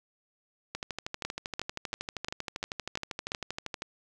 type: two click trains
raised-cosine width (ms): 0.2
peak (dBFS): -17 / -15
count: 40 / 7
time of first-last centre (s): 0.75-3.821 / 1.25-3.319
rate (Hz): 12.7 / 2.9
effects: none